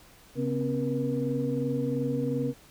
sine tone cluster, 136.7 / 247.3 / 270.1 / 476.5 Hz, C#3 / B3 / C#4 / A#4, -24 / +3 / -45 / +38 cents, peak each -31 dBFS, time 0.35-2.54 s, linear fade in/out 50 ms, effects tanh soft clip ceiling -16 dBFS + pink hiss -55 dBFS RMS until 2.7 s

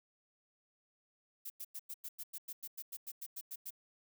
violet noise bursts, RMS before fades -44 dBFS, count 16, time 1.45-3.706 s, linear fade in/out 10 ms, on 51 ms, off 96 ms, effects none

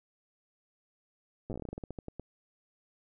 slowing click train, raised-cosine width 2 ms, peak -26 dBFS, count 18, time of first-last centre 1.5-2.197 s, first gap 8 ms, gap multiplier 1.18, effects none

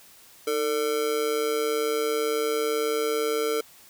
square tone with amplitude modulation, 450 Hz, A4, 39 cents sharp, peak -21 dBFS, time 0.47-3.61 s, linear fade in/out 5 ms, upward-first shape sine, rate 138 Hz, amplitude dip 70%, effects white hiss -52 dBFS RMS until 3.89 s

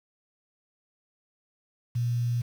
sine tone with quantisation, 120 Hz, B2, 49 cents flat, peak -24 dBFS, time 1.95-2.42 s, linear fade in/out 10 ms, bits 8, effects none

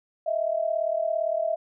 sine tone pair together, 632.4 / 670 Hz, D#5 / E5, +28 / +28 cents, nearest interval minor second, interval 100 cents, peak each -26 dBFS, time 0.26-1.56 s, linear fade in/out 10 ms, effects none

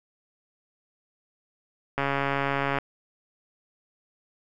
click train, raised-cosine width 0.5 ms, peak -11 dBFS, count 113, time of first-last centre 1.98-2.786 s, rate 139 Hz, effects none

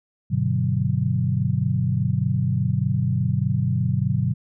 sine chord, G major seventh, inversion none, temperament equal with one note detuned, 98.51 / 123.47 / 146.83 / 185 Hz, G2 / B2 / D3 / F#3, +9 / 0 / 0 / 0 cents, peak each -26 / -22 / -25 / -26 dBFS, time 0.3-4.34 s, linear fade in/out 20 ms, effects none

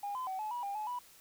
sine tone with pitch steps, 812 / 1021 / 758 / 857 / 968 / 801 / 853 / 982 Hz, G#5 / C6 / F#5 / A5 / B5 / G5 / G#5 / B5, -39 / -43 / +42 / -46 / -35 / +37 / +46 / -10 cents, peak -34 dBFS, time 0.03-0.99 s, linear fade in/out 5 ms, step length 120 ms, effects tanh soft clip ceiling -32 dBFS + white hiss -59 dBFS RMS until 1.2 s

